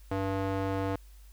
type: tone with band-pass filter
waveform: square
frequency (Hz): 97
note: G2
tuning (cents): -18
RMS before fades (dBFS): -31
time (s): 0.11-0.96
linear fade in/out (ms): 5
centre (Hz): 590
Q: 0.71
effects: added 50 Hz sine -49 dBFS peak until 1.32 s + white hiss -63 dBFS RMS until 1.32 s